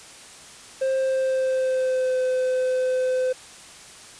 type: tone with pitch glide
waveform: triangle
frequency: 529 to 511.6 Hz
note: C5 to C5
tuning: +19 to -39 cents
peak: -18 dBFS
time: 0.81-3.33 s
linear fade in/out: 10 ms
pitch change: -58 cents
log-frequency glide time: 0.96-2.19 s
effects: white hiss -44 dBFS RMS until 4.19 s + resampled to 22050 Hz